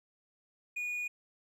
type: tone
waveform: triangle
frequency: 2453 Hz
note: D#7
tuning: 25 cents flat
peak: -32 dBFS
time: 0.76-1.08 s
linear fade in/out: 10 ms
effects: none